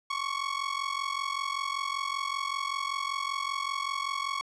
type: ring-modulated tone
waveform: sawtooth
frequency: 1108.7 Hz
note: C#6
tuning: in tune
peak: -23 dBFS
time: 0.1-4.41 s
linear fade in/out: 0 ms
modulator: 22.6 Hz
effects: low-pass 6000 Hz 12 dB/octave